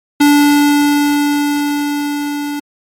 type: tone with level ramp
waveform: square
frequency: 290.5 Hz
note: D4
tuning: 19 cents flat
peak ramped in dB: -6 to -19 dBFS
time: 0.2-2.6 s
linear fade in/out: 10 ms
effects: MP3 64 kbps

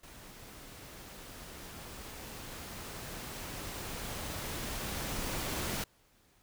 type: noise with level ramp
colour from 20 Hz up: pink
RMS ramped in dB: -52 to -35 dBFS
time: 0.03-5.84 s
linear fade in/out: 5 ms
effects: pink hiss -67 dBFS RMS until 6.42 s

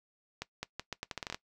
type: accelerating click train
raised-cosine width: 0.2 ms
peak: -19 dBFS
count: 12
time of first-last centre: 0.42-1.345 s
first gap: 210 ms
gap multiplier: 0.79
effects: noise-tail reverb RT60 0.1 s tail -19 dB re dry

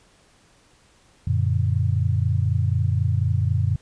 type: chord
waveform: sine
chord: Gb augmented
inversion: none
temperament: equal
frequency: 92.5 / 116.54 / 146.83 Hz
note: Gb2 / Bb2 / D3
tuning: 0 / 0 / 0 cents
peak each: -21 / -22 / -26 dBFS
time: 1.27-3.76 s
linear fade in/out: 5 ms
effects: pink hiss -57 dBFS RMS until 3.81 s + resampled to 22050 Hz

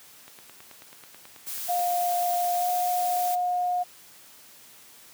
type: click train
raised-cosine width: 0.3 ms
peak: -30 dBFS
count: 22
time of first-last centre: 0.28-2.553 s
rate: 9.24 Hz
type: noise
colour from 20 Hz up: blue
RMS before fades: -34 dBFS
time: 1.46-3.36 s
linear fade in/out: 20 ms
type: tone with pitch glide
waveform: sine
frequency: 707 to 717.7 Hz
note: F5 to F5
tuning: +21 to +47 cents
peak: -23 dBFS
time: 1.68-3.84 s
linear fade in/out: 20 ms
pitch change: +26 cents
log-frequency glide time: 2.56-2.68 s
effects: white hiss -51 dBFS RMS until 5.13 s + high-pass 100 Hz 12 dB/octave

